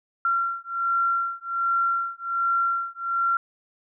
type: beating tone pair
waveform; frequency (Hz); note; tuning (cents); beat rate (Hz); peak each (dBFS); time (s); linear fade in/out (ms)
sine; 1369 / 1370.3; F6 / F6; -35 / -33; 1.3; -25; 0.25-3.37; 2
effects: none